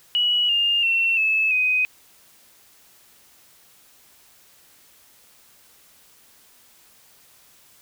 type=tone with pitch steps; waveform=sine; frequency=2927 / 2816 / 2709 / 2606 / 2507 Hz; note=F#7 / F7 / E7 / E7 / D#7; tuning=-19 / +14 / +47 / -20 / +12 cents; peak=-17 dBFS; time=0.15-1.85 s; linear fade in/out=0 ms; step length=340 ms; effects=white hiss -54 dBFS RMS until 7.81 s